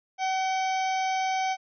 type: harmonic tone with a mistuned harmonic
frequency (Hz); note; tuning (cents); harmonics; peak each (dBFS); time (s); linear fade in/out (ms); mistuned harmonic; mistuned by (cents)
757; F#5; +39; 1 / 2 / 3 / 4 / 5 / 6 / 7 / 8; -25 / -40 / -34 / -41 / -48 / -47 / -45 / -42; 0.18-1.57; 50; 4; +66
effects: none